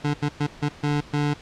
25% pulse tone bursts at uneven times, 146.5 Hz, D3, 4 cents flat, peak -17 dBFS, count 6, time 0.04-0.14 / 0.22-0.29 / 0.4-0.47 / 0.62-0.69 / 0.83-1.01 / 1.13-1.34 s, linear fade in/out 10 ms, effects pink hiss -45 dBFS RMS until 1.41 s + low-pass 5000 Hz 12 dB/octave

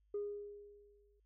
sine tone with exponential decay, 410.2 Hz, G#4, 21 cents flat, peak -34 dBFS, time 0.14-1.2 s, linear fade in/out 5 ms, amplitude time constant 230 ms, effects tanh soft clip ceiling -33 dBFS + added 51 Hz sine -70 dBFS peak until 1.25 s

